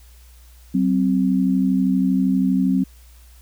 sine tone pair together, 189.11 / 261.7 Hz, F#3 / C4, +38 / 0 cents, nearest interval tritone, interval 562 cents, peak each -18 dBFS, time 0.74-2.84 s, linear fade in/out 10 ms, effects added 60 Hz sine -44 dBFS peak until 3.41 s + white hiss -54 dBFS RMS until 3.41 s

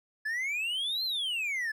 triangle exponential two-way sweep, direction up then down, 1700 to 4236 to 1700 Hz, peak -28 dBFS, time 0.25-1.72 s, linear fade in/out 10 ms, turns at 1.04 s, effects none

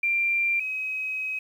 sine tone pair in turn, 2372 / 2538 Hz, D7 / D#7, +17 / +34 cents, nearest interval minor second, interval 117 cents, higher second, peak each -21 / -27 dBFS, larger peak first, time 0.03-0.6 / 0.6-1.39 s, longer second, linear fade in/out 5 ms, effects 9-bit

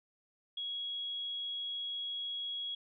sine tone, 3322 Hz, G#7, in tune, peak -36 dBFS, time 0.57-2.75 s, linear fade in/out 5 ms, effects none

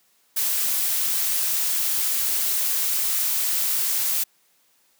blue noise, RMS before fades -23 dBFS, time 0.36-4.24 s, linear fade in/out 10 ms, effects white hiss -63 dBFS RMS until 4.99 s + high-pass 150 Hz 12 dB/octave

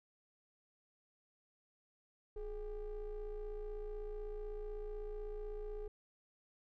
triangle ring-modulated tone, 196 Hz, G3, in tune, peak -36 dBFS, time 2.36-5.88 s, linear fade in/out 5 ms, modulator 224 Hz, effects none

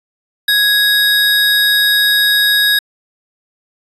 square tone pair together, 1661.2 / 3775 Hz, G#6 / A#7, 0 / +21 cents, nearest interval octave + major second, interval 1421 cents, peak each -13 dBFS, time 0.48-2.79 s, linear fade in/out 5 ms, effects resampled to 32000 Hz

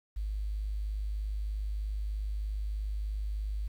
sine tone with quantisation, 51.6 Hz, G#1, 10 cents flat, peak -31 dBFS, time 0.16-3.68 s, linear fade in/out 10 ms, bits 10, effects none

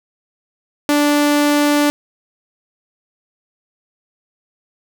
sawtooth tone, 292.6 Hz, D4, 6 cents flat, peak -8 dBFS, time 0.89-1.9 s, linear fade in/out 0 ms, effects none

